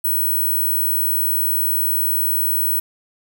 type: tone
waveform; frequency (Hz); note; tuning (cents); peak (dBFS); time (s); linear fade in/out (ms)
sine; 15950; B9; +16; -16; 0.04-2.8; 10
effects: none